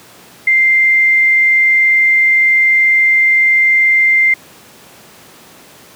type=tone; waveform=sine; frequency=2093 Hz; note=C7; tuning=in tune; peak=-7 dBFS; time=0.47-4.34 s; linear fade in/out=5 ms; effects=pink hiss -40 dBFS RMS until 5.95 s + high-pass 150 Hz 12 dB/octave